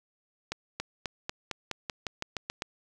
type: accelerating click train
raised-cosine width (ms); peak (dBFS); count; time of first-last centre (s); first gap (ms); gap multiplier
0.2; -15; 12; 0.52-2.621; 280; 0.92
effects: none